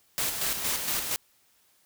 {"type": "noise with tremolo", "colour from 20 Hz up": "white", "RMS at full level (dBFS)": -28, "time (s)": [0.18, 1.16], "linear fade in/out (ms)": 0, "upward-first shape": "square", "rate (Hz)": 4.3, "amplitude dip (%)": 45, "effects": ["white hiss -65 dBFS RMS until 1.85 s"]}